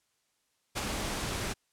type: noise with ADSR envelope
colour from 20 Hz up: pink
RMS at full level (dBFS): -30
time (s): 0.75-1.54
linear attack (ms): 25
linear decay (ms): 24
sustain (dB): -4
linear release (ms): 21
effects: white hiss -75 dBFS RMS until 1.72 s + low-pass 10000 Hz 12 dB/octave